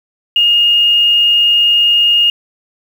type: tone with quantisation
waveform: sine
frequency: 2845 Hz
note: F7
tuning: 31 cents sharp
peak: -7 dBFS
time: 0.36-2.3 s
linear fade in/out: 2 ms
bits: 6
effects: none